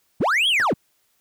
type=linear two-way sweep; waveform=triangle; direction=up then down; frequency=78.6 to 3384 to 78.6 Hz; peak=-15 dBFS; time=0.2-0.74 s; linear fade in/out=10 ms; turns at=0.48 s
type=tone with exponential decay; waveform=5% pulse; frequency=105.4 Hz; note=G#2; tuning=26 cents sharp; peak=-21 dBFS; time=0.59-0.68 s; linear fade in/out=5 ms; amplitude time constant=19 ms
effects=white hiss -66 dBFS RMS until 1.2 s